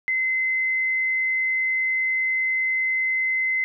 sine tone, 2055 Hz, C7, 32 cents flat, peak -20 dBFS, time 0.08-3.64 s, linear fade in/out 0 ms, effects none

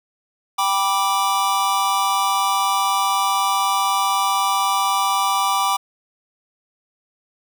square chord, G major, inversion none, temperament just, 784 / 980 / 1176 Hz, G5 / B5 / D6, 0 / -14 / +2 cents, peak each -23 / -23 / -21 dBFS, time 0.58-5.77 s, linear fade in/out 10 ms, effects none

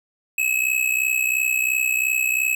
square tone with amplitude modulation, 2574 Hz, E7, 42 cents flat, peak -16 dBFS, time 0.38-2.55 s, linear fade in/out 5 ms, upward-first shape sine, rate 62.9 Hz, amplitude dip 75%, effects none

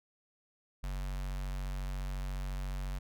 square tone with notch filter, 47.12 Hz, F#1, 32 cents sharp, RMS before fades -37 dBFS, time 0.83-2.99 s, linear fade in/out 10 ms, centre 360 Hz, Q 0.97, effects none

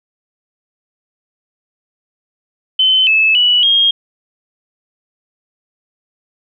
sine tone with pitch steps, 3058 / 2607 / 2947 / 3244 Hz, G7 / E7 / F#7 / G#7, -44 / -20 / -8 / -41 cents, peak -8 dBFS, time 2.79-3.91 s, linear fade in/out 5 ms, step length 280 ms, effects none

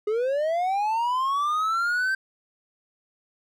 triangle linear sweep, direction up, 410 to 1568 Hz, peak -20 dBFS, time 0.07-2.15 s, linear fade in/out 5 ms, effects none

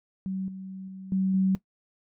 sine tone with level steps, 190 Hz, F#3, 46 cents sharp, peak -28 / -36 / -38 / -22 / -20 dBFS, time 0.26-1.55 s, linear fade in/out 0 ms, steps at 0.48 / 0.88 / 1.12 / 1.34 s, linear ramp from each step 2 ms, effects noise-tail reverb RT60 0.1 s tail -17 dB re dry

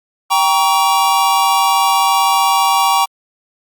square chord, G diminished, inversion none, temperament just, 784 / 940.8 / 1128.9 Hz, G5 / Bb5 / Db6, 0 / +16 / +31 cents, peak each -16 dBFS, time 0.3-3.06 s, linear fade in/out 20 ms, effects Opus 48 kbps

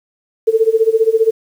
sine tone with tremolo, 446.2 Hz, A4, 24 cents sharp, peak -6 dBFS, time 0.47-1.31 s, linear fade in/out 10 ms, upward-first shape sine, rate 15 Hz, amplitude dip 90%, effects 7-bit

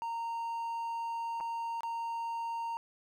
triangle tone with dropouts, 924 Hz, A#5, 16 cents flat, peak -32 dBFS, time 0.02-2.77 s, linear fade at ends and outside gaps 0 ms, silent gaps 1.402-1.408 / 1.807-1.833 s, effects none

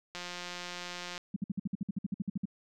click train, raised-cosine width 0.2 ms, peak -23 dBFS, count 183, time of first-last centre 0.15-1.178 s, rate 177 Hz
sine tone bursts, 196 Hz, G3, in tune, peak -29 dBFS, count 15, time 1.34-2.455 s, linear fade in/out 5 ms, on 23 ms, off 55 ms
effects none

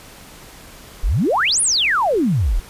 sine exponential two-way sweep, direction up then down, 32.2 to 10548 to 32.2 Hz, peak -14 dBFS, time 1.03-2.6 s, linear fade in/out 10 ms, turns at 1.61 s, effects pink hiss -41 dBFS RMS until 2.69 s + resampled to 32000 Hz

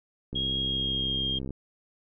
click train, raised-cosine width 3 ms, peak -23 dBFS, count 79, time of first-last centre 0.33-1.506 s, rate 66.3 Hz
sine tone with pitch glide, 3275 to 3221 Hz, G#7 to G7, -25 to +46 cents, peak -27 dBFS, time 0.35-1.39 s, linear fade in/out 10 ms, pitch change -29 cents, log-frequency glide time 0.58-1.23 s
effects none

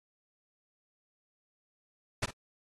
pink noise with echo, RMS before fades -30 dBFS, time 2.22-2.26 s, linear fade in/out 10 ms, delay 51 ms, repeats 1, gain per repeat -13 dB, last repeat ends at 2.311 s, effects low-pass 8000 Hz 12 dB/octave + AAC 32 kbps

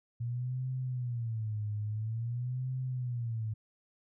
sine tone with vibrato, 116.54 Hz, A#2, in tune, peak -32 dBFS, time 0.2-3.54 s, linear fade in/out 10 ms, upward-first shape sine, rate 0.49 Hz, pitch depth 180 cents each way, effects none

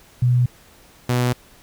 sine / sawtooth tone pair in turn, 123.47 / 123.47 Hz, B2 / B2, 0 / 0 cents, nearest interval unison, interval 0 cents, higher neither, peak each -13 dBFS, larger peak neither, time 0.22-0.46 / 1.09-1.33 s, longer neither, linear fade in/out 5 ms, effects pink hiss -50 dBFS RMS until 1.62 s

